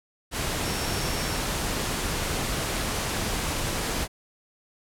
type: tone in noise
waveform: sine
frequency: 5470 Hz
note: F8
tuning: 37 cents flat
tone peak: -38 dBFS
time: 0.61-1.41 s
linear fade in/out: 50 ms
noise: pink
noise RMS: -28 dBFS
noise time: 0.31-4.08 s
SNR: -13 dB
effects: low-pass 12000 Hz 12 dB/octave